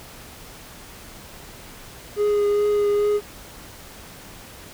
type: tone with vibrato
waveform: triangle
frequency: 413 Hz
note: G#4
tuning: 10 cents flat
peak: -15 dBFS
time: 2.16-3.21 s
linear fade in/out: 50 ms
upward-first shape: triangle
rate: 2.4 Hz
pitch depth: 16 cents each way
effects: pink hiss -42 dBFS RMS until 4.73 s